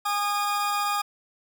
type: tone pair together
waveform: 40% pulse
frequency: 820 / 1226.1 Hz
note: G#5 / D#6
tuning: -22 / -26 cents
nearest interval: perfect fifth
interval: 696 cents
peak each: -27 / -25 dBFS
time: 0.05-1.02 s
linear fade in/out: 10 ms
effects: none